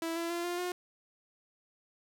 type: tone with pitch steps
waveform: sawtooth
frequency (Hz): 329.6 / 336.5 / 343.6 / 350.8 / 358.2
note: E4 / E4 / F4 / F4 / F4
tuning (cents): 0 / +36 / -28 / +8 / +44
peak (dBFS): -29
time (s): 0.02-0.72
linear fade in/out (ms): 2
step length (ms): 140
effects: none